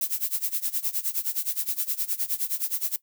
violet noise with tremolo, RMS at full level -25 dBFS, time 0.01-2.96 s, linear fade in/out 2 ms, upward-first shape sine, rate 9.6 Hz, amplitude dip 90%, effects noise-tail reverb RT60 0.1 s tail -18 dB re dry

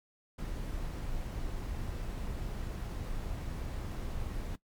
brown noise, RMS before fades -37 dBFS, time 0.38-4.56 s, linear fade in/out 10 ms, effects noise-tail reverb RT60 0.1 s tail -18 dB re dry + MP3 96 kbps

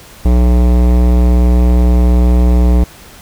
sine tone with hard clipping, 60.7 Hz, B1, 29 cents flat, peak -8 dBFS, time 0.25-2.84 s, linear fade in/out 5 ms, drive 18 dB, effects pink hiss -37 dBFS RMS until 3.21 s

